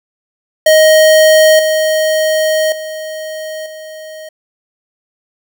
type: tone with level steps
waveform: square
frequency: 626 Hz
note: D#5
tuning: 10 cents sharp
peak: -5 / -11 / -22 / -28 dBFS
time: 0.66-4.29 s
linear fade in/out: 5 ms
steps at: 1.59 / 2.72 / 3.66 s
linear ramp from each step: 2 ms
effects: none